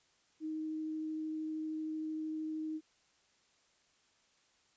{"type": "tone with vibrato", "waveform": "sine", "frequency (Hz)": 313, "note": "D#4", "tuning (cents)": 10, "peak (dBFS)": -36, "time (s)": [0.4, 2.81], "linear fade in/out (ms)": 50, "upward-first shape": "triangle", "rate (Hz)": 13, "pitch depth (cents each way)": 8, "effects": ["white hiss -71 dBFS RMS until 4.76 s", "resampled to 16000 Hz"]}